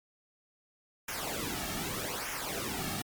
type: noise with flanger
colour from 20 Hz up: pink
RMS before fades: -36 dBFS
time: 1.08-3.02 s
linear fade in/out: 5 ms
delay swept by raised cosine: 0.23 to 2.03 ms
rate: 0.82 Hz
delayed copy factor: -0.75
effects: MP3 96 kbps